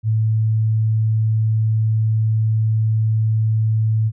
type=tone; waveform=sine; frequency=110 Hz; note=A2; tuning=in tune; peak=-14 dBFS; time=0.03-4.12 s; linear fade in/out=50 ms; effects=none